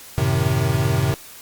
square chord, F# diminished seventh, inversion none, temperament equal, 92.5 / 110 / 130.81 / 155.56 Hz, F#2 / A2 / C3 / Eb3, 0 / 0 / 0 / 0 cents, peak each -25 / -24 / -21 / -26 dBFS, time 0.18-1.14 s, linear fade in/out 0 ms, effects white hiss -41 dBFS RMS until 1.41 s + Opus 48 kbps

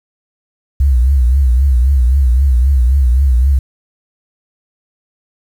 sine tone with vibrato, 64.8 Hz, C2, 16 cents flat, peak -7 dBFS, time 0.8-3.59 s, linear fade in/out 5 ms, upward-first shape triangle, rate 3.8 Hz, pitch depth 170 cents each way, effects 7-bit

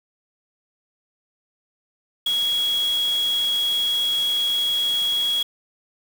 sine tone in noise, 3322 Hz, G#7, in tune, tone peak -19 dBFS, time 2.26-5.43 s, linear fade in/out 5 ms, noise white, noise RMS -35 dBFS, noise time 2.26-5.43 s, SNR +13 dB, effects none

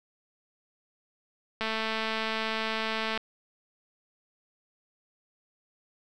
click train, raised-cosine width 0.3 ms, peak -15 dBFS, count 347, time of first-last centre 1.61-3.176 s, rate 221 Hz, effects none

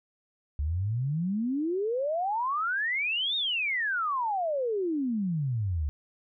sine exponential two-way sweep, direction up then down, 69.1 to 3761 to 69.1 Hz, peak -26 dBFS, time 0.59-5.89 s, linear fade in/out 0 ms, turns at 3.36 s, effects none

